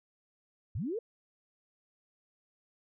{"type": "linear sweep", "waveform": "sine", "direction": "up", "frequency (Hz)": [71.1, 486.1], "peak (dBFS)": -32, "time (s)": [0.75, 0.99], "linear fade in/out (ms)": 5, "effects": []}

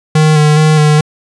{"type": "tone with vibrato", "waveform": "square", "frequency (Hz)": 153, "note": "D#3", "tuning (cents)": -29, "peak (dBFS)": -6, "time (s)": [0.15, 1.01], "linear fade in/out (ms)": 5, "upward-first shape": "square", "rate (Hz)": 2.4, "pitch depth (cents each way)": 22, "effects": ["resampled to 22050 Hz"]}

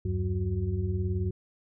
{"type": "tone cluster", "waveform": "sine", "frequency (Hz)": [77.3, 96.1, 186.4, 367.5], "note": ["D#2", "G2", "F#3", "F#4"], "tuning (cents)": [-11, -34, 13, -12], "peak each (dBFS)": [-33, -28, -36, -36], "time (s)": [0.05, 1.31], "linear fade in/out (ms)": 5, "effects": []}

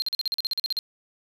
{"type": "tone bursts", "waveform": "triangle", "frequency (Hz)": 4186, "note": "C8", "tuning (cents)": 0, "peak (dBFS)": -22, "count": 13, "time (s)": [0, 0.789], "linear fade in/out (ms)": 0, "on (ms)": 21, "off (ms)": 43, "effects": []}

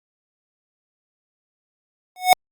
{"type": "tone with exponential growth", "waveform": "square", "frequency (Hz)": 734, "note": "F#5", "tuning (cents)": -14, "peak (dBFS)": -6, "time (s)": [2.16, 2.33], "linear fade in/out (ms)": 1, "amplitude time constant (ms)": 36, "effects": ["Opus 48 kbps"]}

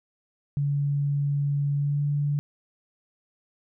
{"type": "tone with pitch glide", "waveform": "sine", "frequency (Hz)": [142.7, 144.86], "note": ["D3", "D3"], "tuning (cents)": [-49, -23], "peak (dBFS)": -22, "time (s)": [0.57, 2.39], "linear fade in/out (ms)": 0, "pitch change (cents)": 26, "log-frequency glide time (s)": [1.75, 2.02], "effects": []}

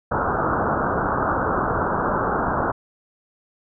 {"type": "low-pass noise", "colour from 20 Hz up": "white", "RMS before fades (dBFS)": -22, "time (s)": [0.11, 2.72], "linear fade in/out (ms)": 10, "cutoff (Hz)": 1500, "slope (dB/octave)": 96, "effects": []}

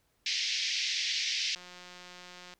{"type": "band-pass noise", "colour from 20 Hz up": "white", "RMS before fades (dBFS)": -32, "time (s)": [0.26, 1.55], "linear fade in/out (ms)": 2, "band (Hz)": [2000, 5700], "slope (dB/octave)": 48}
{"type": "click train", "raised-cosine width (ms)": 0.2, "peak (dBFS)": -31, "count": 176, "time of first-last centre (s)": [1.56, 2.538], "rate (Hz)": 179}
{"effects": ["pink hiss -73 dBFS RMS until 2.59 s"]}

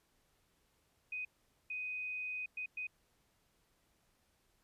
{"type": "tone bursts at uneven times", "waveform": "sine", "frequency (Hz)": 2500, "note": "D#7", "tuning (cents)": 8, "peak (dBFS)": -38, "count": 4, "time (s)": [[1.12, 1.25], [1.7, 2.46], [2.57, 2.66], [2.77, 2.87]], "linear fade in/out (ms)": 5, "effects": ["pink hiss -75 dBFS RMS until 4.63 s", "resampled to 32000 Hz"]}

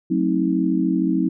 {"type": "chord", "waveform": "sine", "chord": "F# diminished seventh", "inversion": "none", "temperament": "just", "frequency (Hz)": [185, 222, 266.4, 319.7], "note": ["F#3", "A3", "C4", "Eb4"], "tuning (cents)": [0, 16, 31, 47], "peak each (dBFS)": [-22, -27, -22, -21], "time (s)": [0.1, 1.29], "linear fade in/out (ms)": 10, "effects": []}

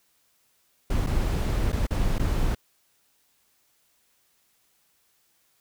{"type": "noise with dropouts", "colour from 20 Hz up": "brown", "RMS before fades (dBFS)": -24, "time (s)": [0.9, 2.55], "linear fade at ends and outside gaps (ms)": 5, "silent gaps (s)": [[1.065, 1.069], [1.721, 1.727], [1.869, 1.906], [2.184, 2.194]], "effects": ["white hiss -67 dBFS RMS until 5.6 s"]}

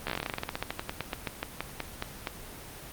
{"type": "slowing click train", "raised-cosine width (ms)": 0.3, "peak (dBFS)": -14, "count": 28, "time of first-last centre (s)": [0.07, 2.272], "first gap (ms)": 13, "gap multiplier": 1.12, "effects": ["pink hiss -44 dBFS RMS until 2.92 s", "Opus 24 kbps"]}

